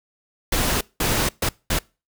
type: noise bursts at uneven times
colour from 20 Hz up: pink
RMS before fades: -21 dBFS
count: 4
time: 0.52-0.81 / 1-1.29 / 1.42-1.49 / 1.7-1.79 s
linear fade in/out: 5 ms
effects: noise-tail reverb RT60 0.3 s tail -24 dB re dry